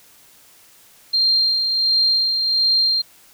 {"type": "tone with tremolo", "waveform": "sine", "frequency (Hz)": 4186, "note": "C8", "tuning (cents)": 0, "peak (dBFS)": -13, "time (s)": [1.13, 3.02], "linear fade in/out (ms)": 10, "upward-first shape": "sine", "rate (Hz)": 1.4, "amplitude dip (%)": 40, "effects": ["white hiss -50 dBFS RMS until 3.33 s"]}